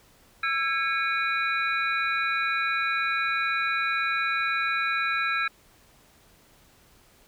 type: tone cluster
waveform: sine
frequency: 1337 / 1641 / 2221 / 2450 / 3935 Hz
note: E6 / G#6 / C#7 / D#7 / B7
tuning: +24 / -21 / +3 / -27 / -7 cents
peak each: -28 / -28 / -34 / -30 / -36 dBFS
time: 0.43-5.48 s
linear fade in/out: 5 ms
effects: pink hiss -58 dBFS RMS until 7.27 s